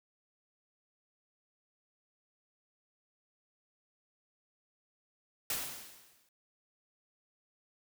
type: noise with exponential decay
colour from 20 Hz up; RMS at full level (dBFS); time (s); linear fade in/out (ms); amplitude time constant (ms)
white; -33; 5.5-6.29; 2; 170
effects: none